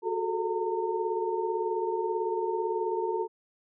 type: tone cluster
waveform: sine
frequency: 367 / 424.3 / 442.5 / 912 Hz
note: F#4 / G#4 / A4 / A#5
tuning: -14 / +37 / +10 / -38 cents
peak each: -31 / -35 / -32 / -33 dBFS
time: 0.02-3.28 s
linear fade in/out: 50 ms
effects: none